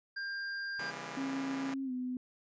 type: tone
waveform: square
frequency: 1596 Hz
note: G6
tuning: 31 cents sharp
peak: -37 dBFS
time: 0.16-0.91 s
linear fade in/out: 10 ms
type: chord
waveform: 5% pulse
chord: C# diminished seventh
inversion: none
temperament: just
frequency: 138.59 / 166.31 / 199.57 / 239.5 Hz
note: C#3 / E3 / G3 / Bb3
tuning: 0 / +16 / +31 / +47 cents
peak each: -36 dBFS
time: 0.79-1.74 s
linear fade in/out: 2 ms
type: tone with pitch glide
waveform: sine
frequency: 270 to 251.9 Hz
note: C#4 to B3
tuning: -45 to +34 cents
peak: -34 dBFS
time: 1.17-2.17 s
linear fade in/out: 2 ms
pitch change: -121 cents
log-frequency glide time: 1.84-1.92 s
effects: resampled to 16000 Hz